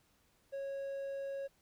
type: tone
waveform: triangle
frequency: 550 Hz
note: C#5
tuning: 14 cents flat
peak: -36 dBFS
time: 0.52-1.48 s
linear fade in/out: 20 ms
effects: pink hiss -72 dBFS RMS until 1.61 s